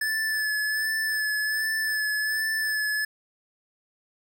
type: tone with vibrato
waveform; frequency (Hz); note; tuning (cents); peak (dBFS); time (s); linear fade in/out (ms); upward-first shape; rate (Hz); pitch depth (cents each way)
square; 1736; A6; -24; -25; 0.01-3.05; 5; sine; 1.3; 25
effects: none